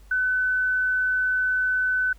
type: tone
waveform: sine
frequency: 1508 Hz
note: F#6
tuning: 32 cents sharp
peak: -20 dBFS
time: 0.11-2.13 s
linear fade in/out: 5 ms
effects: added 50 Hz sine -46 dBFS peak until 2.18 s + pink hiss -59 dBFS RMS until 2.18 s